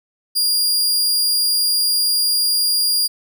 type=tone; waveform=sawtooth; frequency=4823 Hz; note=D8; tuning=45 cents sharp; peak=-12 dBFS; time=0.35-3.08 s; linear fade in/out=20 ms; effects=none